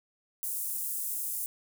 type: high-pass noise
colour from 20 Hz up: pink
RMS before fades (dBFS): -34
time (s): 0.43-1.46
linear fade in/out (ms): 0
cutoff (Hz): 9200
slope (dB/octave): 24
effects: none